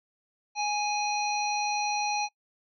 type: harmonic tone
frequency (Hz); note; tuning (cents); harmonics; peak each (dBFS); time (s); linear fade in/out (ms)
830.6; G#5; 0; 1 / 3 / 5 / 7; -28 / -33 / -35 / -36; 0.55-2.29; 50
effects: noise-tail reverb RT60 0.1 s tail -20 dB re dry